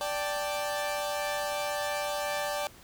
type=chord; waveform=sawtooth; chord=D suspended fourth; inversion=none; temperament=equal; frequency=587.3 / 784 / 880 Hz; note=D5 / G5 / A5; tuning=0 / 0 / 0 cents; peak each=-28 / -32 / -34 dBFS; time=0.01-2.67 s; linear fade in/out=0 ms; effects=pink hiss -53 dBFS RMS until 2.83 s